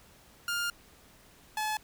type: tone pair in turn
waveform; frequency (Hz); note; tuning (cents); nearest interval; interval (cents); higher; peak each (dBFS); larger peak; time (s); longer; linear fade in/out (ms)
sawtooth; 1407 / 858.2; F6 / A5; +12 / -43; major sixth; 855; first; -26; neither; 0.48-0.7 / 1.57-1.77; first; 2
effects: pink hiss -58 dBFS RMS until 1.83 s